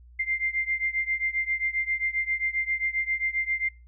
sine beating tone pair, 2093 / 2100.5 Hz, C7 / C7, 0 / +6 cents, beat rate 7.5 Hz, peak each -27 / -29 dBFS, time 0.19-3.69 s, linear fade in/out 10 ms, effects noise-tail reverb RT60 0.3 s tail -24 dB re dry + added 60 Hz sine -48 dBFS peak until 3.87 s

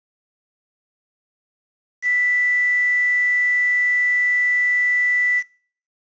sine tone with quantisation, 1975.5 Hz, B6, in tune, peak -16 dBFS, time 2.02-5.43 s, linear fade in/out 50 ms, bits 6, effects noise-tail reverb RT60 0.5 s tail -23 dB re dry + resampled to 16000 Hz

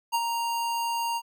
square tone with ADSR envelope, 932.3 Hz, A#5, in tune, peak -22 dBFS, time 0.12-1.22 s, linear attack 27 ms, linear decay 45 ms, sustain -5 dB, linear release 55 ms, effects none

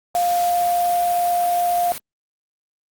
sine tone in noise, 702 Hz, F5, 9 cents sharp, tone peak -16 dBFS, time 0.15-1.92 s, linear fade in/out 0 ms, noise white, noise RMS -31 dBFS, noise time 0.15-1.98 s, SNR +12 dB, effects Opus 48 kbps

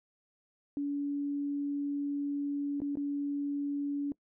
sine tone with dropouts, 285.3 Hz, C#4, 50 cents sharp, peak -30 dBFS, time 0.77-4.12 s, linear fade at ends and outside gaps 1 ms, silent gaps 2.803-2.818 / 2.955-2.971 s, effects noise-tail reverb RT60 0.1 s tail -22 dB re dry

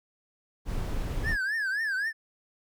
brown noise, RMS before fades -30 dBFS, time 0.65-1.37 s, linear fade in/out 50 ms
triangle tone with vibrato, 1661.2 Hz, G#6, in tune, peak -25 dBFS, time 1.23-2.13 s, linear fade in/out 50 ms, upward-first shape triangle, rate 3.8 Hz, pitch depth 190 cents each way
effects none

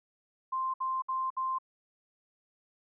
sine tone bursts, 1046.5 Hz, C6, in tune, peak -29 dBFS, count 4, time 0.52-1.586 s, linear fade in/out 10 ms, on 220 ms, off 62 ms, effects none

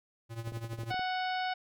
square tone with tremolo, 114.7 Hz, A#2, 28 cents flat, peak -34 dBFS, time 0.29-0.95 s, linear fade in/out 50 ms, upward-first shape triangle, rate 12 Hz, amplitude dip 85%
clicks, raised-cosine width 2 ms, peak -32 dBFS, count 10, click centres 0.475 / 0.521 / 0.572 / 0.644 / 0.733 / 0.789 / 0.834 / 0.91 / 0.943 / 0.994 s
harmonic tone, 740 Hz, F#5, in tune, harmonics 1 / 2 / 3 / 4 / 5 / 6 / 7, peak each -32 / -38 / -42 / -44 / -46 / -48 / -49 dBFS, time 0.9-1.54 s, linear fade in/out 10 ms
effects none

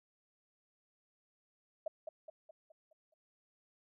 sine tone with echo, 630 Hz, D#5, 21 cents sharp, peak -34 dBFS, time 1.86-1.88 s, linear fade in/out 5 ms, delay 210 ms, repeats 6, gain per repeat -6 dB, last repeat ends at 3.14 s, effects none

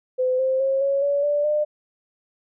sine tone with pitch steps, 510 / 524 / 538.5 / 553.3 / 568.5 / 584.1 / 600.2 Hz, C5 / C5 / C5 / C#5 / C#5 / D5 / D5, -44 / +2 / +50 / -3 / +44 / -10 / +38 cents, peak -18 dBFS, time 0.18-1.65 s, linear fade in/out 20 ms, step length 210 ms, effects none

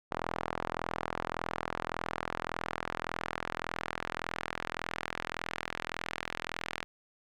sawtooth tone with band-pass filter sweep, 41.75 Hz, E1, 23 cents sharp, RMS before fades -38 dBFS, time 0.11-6.84 s, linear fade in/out 0 ms, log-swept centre 1000 to 2200 Hz, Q 1.1, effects none

